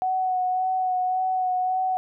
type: tone with vibrato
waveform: sine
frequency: 742 Hz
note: F#5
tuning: 5 cents sharp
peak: -21 dBFS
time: 0.02-1.97 s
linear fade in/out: 0 ms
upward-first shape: sine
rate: 1.8 Hz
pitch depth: 19 cents each way
effects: none